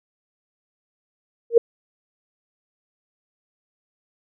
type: tone with exponential growth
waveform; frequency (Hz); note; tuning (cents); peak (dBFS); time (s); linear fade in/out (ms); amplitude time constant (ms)
sine; 466.2; A#4; 0; -4; 1.5-1.58; 5; 17
effects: none